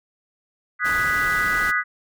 sine chord, G# minor seventh, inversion second, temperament equal, 1244.5 / 1480 / 1661.2 / 1975.5 Hz, D#6 / F#6 / G#6 / B6, 0 / 0 / 0 / 0 cents, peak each -25 / -23 / -27 / -23 dBFS, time 0.79-1.84 s, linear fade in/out 50 ms
pink noise, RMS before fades -33 dBFS, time 0.84-1.72 s, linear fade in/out 20 ms
effects none

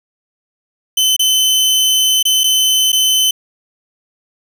sawtooth tone with dropouts, 3050 Hz, G7, 48 cents flat, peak -7 dBFS, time 0.97-3.31 s, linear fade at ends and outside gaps 5 ms, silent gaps 1.165-1.193 / 2.228-2.252 / 2.436-2.44 / 2.92-2.928 s, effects none

